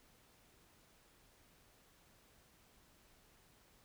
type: silence
effects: pink hiss -68 dBFS RMS until 3.84 s